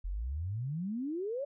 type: exponential sweep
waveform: sine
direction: up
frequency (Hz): 41.2 to 584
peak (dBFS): -33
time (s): 0.04-1.45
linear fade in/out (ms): 10
effects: none